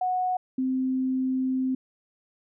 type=tone pair in turn; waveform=sine; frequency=735 / 259.9 Hz; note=F#5 / C4; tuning=-12 / -11 cents; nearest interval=octave + tritone; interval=1799 cents; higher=first; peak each=-23 dBFS; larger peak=neither; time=0.01-0.37 / 0.58-1.75 s; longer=second; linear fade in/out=5 ms; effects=none